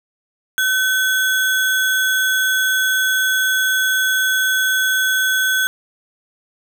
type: tone with sample-and-hold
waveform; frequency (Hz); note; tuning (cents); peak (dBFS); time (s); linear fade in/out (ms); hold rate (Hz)
sine; 1524; G6; -49; -14; 0.58-5.67; 0; 4900
effects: none